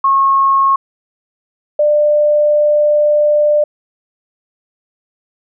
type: tone pair in turn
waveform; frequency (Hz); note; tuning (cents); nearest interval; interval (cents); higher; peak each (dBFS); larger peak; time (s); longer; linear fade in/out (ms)
sine; 1089 / 595.5; C#6 / D5; -31 / +24; minor seventh; 1045; first; -8; neither; 0.04-0.76 / 1.79-3.64; second; 5
effects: none